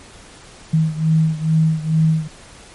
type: beating tone pair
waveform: sine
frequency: 158.2 / 160.5 Hz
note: D#3 / E3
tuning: +29 / -46 cents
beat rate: 2.3 Hz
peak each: -15 / -18 dBFS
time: 0.73-2.28 s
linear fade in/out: 10 ms
effects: pink hiss -42 dBFS RMS until 2.74 s + MP3 48 kbps